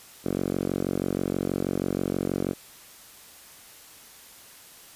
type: tone with band-pass filter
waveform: 5% pulse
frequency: 46.25 Hz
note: F#1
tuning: in tune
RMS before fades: -28 dBFS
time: 0.24-2.54 s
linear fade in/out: 20 ms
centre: 280 Hz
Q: 0.9
effects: white hiss -49 dBFS RMS until 4.95 s + resampled to 32000 Hz